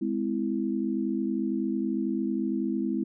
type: chord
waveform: sine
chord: Ab augmented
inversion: none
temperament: equal with one note detuned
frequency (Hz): 207.7 / 256.7 / 329.6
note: Ab3 / C4 / E4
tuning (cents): 0 / -33 / 0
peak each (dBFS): -30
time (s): 0.01-3.04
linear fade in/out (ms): 10
effects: none